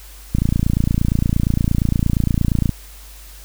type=click train; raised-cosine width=5 ms; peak=-4 dBFS; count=68; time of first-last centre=0.35-2.693 s; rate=28.6 Hz; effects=added 50 Hz sine -38 dBFS peak until 3.44 s + white hiss -43 dBFS RMS until 3.44 s